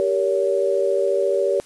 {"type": "chord", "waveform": "sine", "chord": "G diminished", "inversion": "none", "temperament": "equal with one note detuned", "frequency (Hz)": [392, 466.2, 565.7], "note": ["G4", "Bb4", "Db5"], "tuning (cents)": [0, 0, 35], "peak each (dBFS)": [-21, -24, -20], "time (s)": [0, 1.6], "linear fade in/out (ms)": 0, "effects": ["white hiss -48 dBFS RMS until 1.65 s", "resampled to 24000 Hz"]}